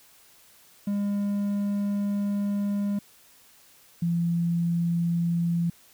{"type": "tone pair in turn", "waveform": ["triangle", "sine"], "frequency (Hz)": [202.6, 170.37], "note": ["G#3", "F3"], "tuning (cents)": [-43, -43], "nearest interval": "minor third", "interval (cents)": 300, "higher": "first", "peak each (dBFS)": -22, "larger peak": "neither", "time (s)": [[0.87, 2.99], [4.02, 5.7]], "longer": "first", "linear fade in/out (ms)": 5, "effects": ["white hiss -56 dBFS RMS until 5.93 s"]}